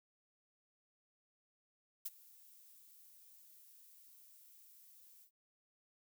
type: noise with ADSR envelope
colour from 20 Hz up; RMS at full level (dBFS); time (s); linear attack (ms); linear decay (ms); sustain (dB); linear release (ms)
violet; -40; 2.05-5.31; 10; 32; -22; 93
effects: none